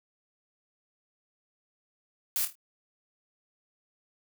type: noise with echo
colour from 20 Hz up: blue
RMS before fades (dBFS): -29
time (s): 2.36-2.45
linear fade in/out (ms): 0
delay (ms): 26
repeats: 4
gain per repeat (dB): -8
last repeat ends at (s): 2.554
effects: none